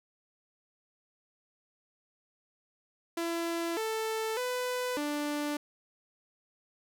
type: tone with pitch steps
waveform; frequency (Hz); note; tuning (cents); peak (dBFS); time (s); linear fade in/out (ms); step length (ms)
sawtooth; 336.3 / 441.9 / 499.3 / 294.2; E4 / A4 / B4 / D4; +35 / +7 / +19 / +3; -27; 3.17-5.57; 5; 600
effects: none